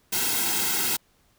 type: noise with comb filter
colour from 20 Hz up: white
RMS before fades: -25 dBFS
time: 0.12-0.97 s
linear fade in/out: 10 ms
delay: 1.7 ms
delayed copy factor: -0.9
effects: pink hiss -64 dBFS RMS until 1.38 s